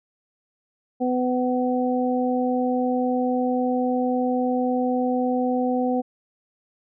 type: harmonic tone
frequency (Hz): 250.9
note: B3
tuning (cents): +28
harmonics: 1 / 2 / 3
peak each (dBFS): -22 / -25 / -27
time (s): 1-6.02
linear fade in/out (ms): 20
effects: none